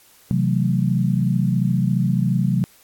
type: chord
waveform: sine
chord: F# half-diminished seventh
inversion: second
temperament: equal with one note detuned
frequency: 130.81 / 162.08 / 185 / 220 Hz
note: C3 / E3 / F#3 / A3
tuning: 0 / -29 / 0 / 0 cents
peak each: -20 / -24 / -20 / -26 dBFS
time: 0.31-2.64 s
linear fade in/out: 0 ms
effects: white hiss -52 dBFS RMS until 2.83 s + AAC 64 kbps